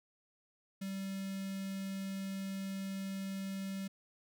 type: tone with notch filter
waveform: square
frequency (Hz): 193.8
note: G3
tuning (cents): -20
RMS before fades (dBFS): -40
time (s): 0.81-3.88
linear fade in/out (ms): 10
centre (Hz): 840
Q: 0.63
effects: none